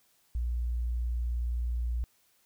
sine tone, 59.5 Hz, A#1, 36 cents sharp, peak -28 dBFS, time 0.35-2.04 s, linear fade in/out 0 ms, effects white hiss -68 dBFS RMS until 2.45 s

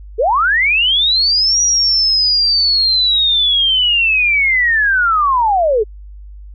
sine linear two-way sweep, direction up then down, 400 to 5800 to 400 Hz, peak -10 dBFS, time 0.18-5.84 s, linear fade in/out 20 ms, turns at 1.61 s, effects added 50 Hz sine -31 dBFS peak until 6.54 s

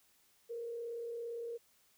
sine tone with frequency modulation, 467.8 Hz, A#4, 6 cents sharp, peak -39 dBFS, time 0.49-1.58 s, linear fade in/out 20 ms, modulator 37.5 Hz, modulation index 0.32, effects white hiss -70 dBFS RMS until 1.97 s

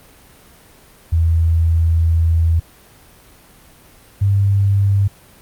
sine tone pair in turn, 82.41 / 99.38 Hz, E2 / G2, 0 / +24 cents, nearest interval minor third, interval 324 cents, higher second, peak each -11 dBFS, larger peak neither, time 1.12-2.6 / 4.21-5.08 s, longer first, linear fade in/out 10 ms, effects pink hiss -46 dBFS RMS until 5.41 s + Opus 32 kbps

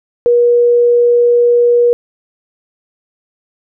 sine tone, 479.6 Hz, A#4, 49 cents sharp, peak -6 dBFS, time 0.26-1.93 s, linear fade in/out 0 ms, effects none

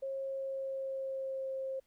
sine tone with pitch glide, 540 to 532 Hz, C#5 to C5, -45 to +29 cents, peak -35 dBFS, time 0.02-1.8 s, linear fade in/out 10 ms, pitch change -26 cents, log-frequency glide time 0.23-1.51 s, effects pink hiss -75 dBFS RMS until 1.86 s

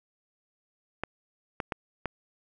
clicks, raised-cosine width 0.5 ms, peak -15 dBFS, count 4, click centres 1.036 / 1.602 / 1.722 / 2.057 s, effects none

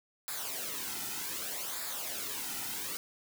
white noise with flanger, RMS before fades -38 dBFS, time 0.28-2.97 s, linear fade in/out 0 ms, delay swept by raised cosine 0.33 to 1.83 ms, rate 0.65 Hz, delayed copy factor -0.65, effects none

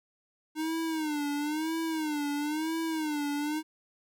square tone with vibrato, 307.1 Hz, D#4, 23 cents flat, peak -30 dBFS, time 0.55-3.63 s, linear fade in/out 50 ms, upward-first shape sine, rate 1 Hz, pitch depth 110 cents each way, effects none

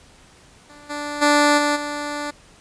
10% pulse tone with level steps, 293 Hz, D4, 4 cents flat, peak -35 / -18 / -5 / -9 / -17 dBFS, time 0.69-2.31 s, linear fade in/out 10 ms, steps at 0.89 / 1.21 / 1.57 / 1.75 s, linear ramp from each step 20 ms, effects pink hiss -50 dBFS RMS until 2.6 s + resampled to 22050 Hz

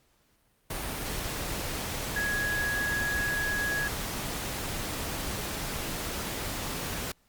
sine tone in noise, 1667 Hz, G#6, 6 cents sharp, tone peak -28 dBFS, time 2.16-3.88 s, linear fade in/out 5 ms, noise pink, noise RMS -34 dBFS, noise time 0.7-7.12 s, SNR +3 dB, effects pink hiss -68 dBFS RMS until 7.28 s + Opus 48 kbps

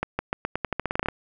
accelerating click train, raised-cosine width 0.5 ms, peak -10 dBFS, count 15, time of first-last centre 0.03-1.086 s, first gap 160 ms, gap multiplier 0.87, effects none

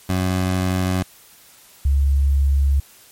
20% pulse / sine tone pair in turn, 92.5 / 69.44 Hz, F#2 / C#2, 0 / +4 cents, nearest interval perfect fourth, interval 496 cents, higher first, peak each -13 dBFS, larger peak neither, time 0.09-1.03 / 1.85-2.8 s, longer second, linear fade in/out 5 ms, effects white hiss -48 dBFS RMS until 3.11 s + MP3 64 kbps

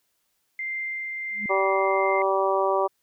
sine tone with tremolo, 2092 Hz, C7, 1 cent flat, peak -27 dBFS, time 0.59-2.22 s, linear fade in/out 2 ms, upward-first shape sine, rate 1.4 Hz, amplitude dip 25%
sine tone with exponential growth, 207.7 Hz, G#3, in tune, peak -27 dBFS, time 1.3-1.46 s, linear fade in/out 2 ms, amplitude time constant 34 ms
harmonic tone, 193.2 Hz, G3, 25 cents flat, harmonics 2 / 3 / 4 / 5 / 6, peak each -25 / -25 / -28 / -27 / -28 dBFS, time 1.49-2.88 s, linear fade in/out 20 ms
effects white hiss -72 dBFS RMS until 3.02 s

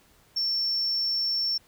sine tone, 5430 Hz, F8, 50 cents flat, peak -22 dBFS, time 0.36-1.58 s, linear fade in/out 10 ms, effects tanh soft clip ceiling -22 dBFS + pink hiss -60 dBFS RMS until 1.67 s

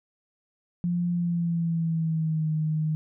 sine tone with pitch glide, 174.61 to 155.56 Hz, F3 to D#3, 0 to 0 cents, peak -23 dBFS, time 0.84-2.95 s, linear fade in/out 0 ms, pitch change -200 cents, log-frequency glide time 1.12-2.51 s, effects none

